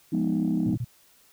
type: chord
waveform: sine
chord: F half-diminished seventh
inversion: none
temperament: equal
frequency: 174.61 / 207.7 / 246.9 / 311.1 Hz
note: F3 / Ab3 / Cb4 / Eb4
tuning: 0 / 0 / 0 / 0 cents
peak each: -27 dBFS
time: 0.12-0.76 s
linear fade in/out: 10 ms
type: tone bursts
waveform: sine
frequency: 120 Hz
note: B2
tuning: 49 cents flat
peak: -26 dBFS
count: 3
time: 0.66-0.846 s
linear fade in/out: 5 ms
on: 46 ms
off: 24 ms
effects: tanh soft clip ceiling -16 dBFS + white hiss -59 dBFS RMS until 1.32 s

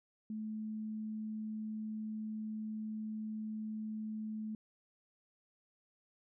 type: tone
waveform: sine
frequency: 216.5 Hz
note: A3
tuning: 28 cents flat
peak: -38 dBFS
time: 0.3-4.55 s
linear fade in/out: 2 ms
effects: none

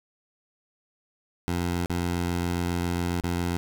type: tone with dropouts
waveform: 15% pulse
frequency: 87.31 Hz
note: F2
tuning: in tune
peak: -19 dBFS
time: 1.48-3.57 s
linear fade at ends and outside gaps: 0 ms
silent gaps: 1.859-1.897 / 3.209-3.237 s
effects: none

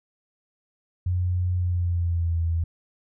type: tone with pitch glide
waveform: sine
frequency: 90.1 to 83.1 Hz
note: F#2 to E2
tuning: -45 to +15 cents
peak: -21 dBFS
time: 1.06-2.64 s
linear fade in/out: 5 ms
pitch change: -140 cents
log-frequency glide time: 1.55-2.4 s
effects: none

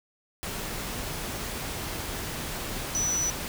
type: tone in noise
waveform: sine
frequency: 5940 Hz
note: F#8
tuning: 6 cents sharp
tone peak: -25 dBFS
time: 2.95-3.3 s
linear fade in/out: 0 ms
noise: pink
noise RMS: -34 dBFS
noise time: 0.43-3.48 s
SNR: +6 dB
effects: none

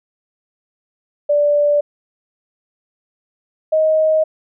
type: tone pair in turn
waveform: sine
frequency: 585 / 627.7 Hz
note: D5 / D#5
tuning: -7 / +15 cents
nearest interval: minor second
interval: 122 cents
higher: second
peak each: -11 dBFS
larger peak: neither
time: 1.29-1.81 / 3.72-4.24 s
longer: neither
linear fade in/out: 10 ms
effects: none

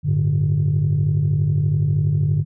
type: chord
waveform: sine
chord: G suspended second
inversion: none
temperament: just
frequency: 98 / 110.25 / 147 Hz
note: G2 / A2 / D3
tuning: 0 / +4 / +2 cents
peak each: -20 / -22 / -16 dBFS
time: 0.03-2.45 s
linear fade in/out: 50 ms
effects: tanh soft clip ceiling -11 dBFS

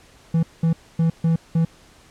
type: tone bursts at uneven times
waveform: triangle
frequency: 164.3 Hz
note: E3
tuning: 5 cents flat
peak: -13 dBFS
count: 5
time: 0.34-0.43 / 0.63-0.73 / 0.99-1.1 / 1.24-1.36 / 1.55-1.65 s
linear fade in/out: 5 ms
effects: pink hiss -51 dBFS RMS until 2.1 s + low-pass 9000 Hz 12 dB/octave

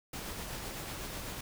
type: noise with tremolo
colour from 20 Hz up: pink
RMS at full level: -40 dBFS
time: 0.13-1.41 s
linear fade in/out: 5 ms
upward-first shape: sine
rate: 8 Hz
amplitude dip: 25%
effects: none

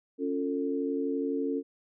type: chord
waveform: sine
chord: Db augmented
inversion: none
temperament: equal with one note detuned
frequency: 277.2 / 349.2 / 446.4 Hz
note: Db4 / F4 / A4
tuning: 0 / 0 / +25 cents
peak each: -30 / -36 / -32 dBFS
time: 0.18-1.63 s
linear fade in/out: 50 ms
effects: none

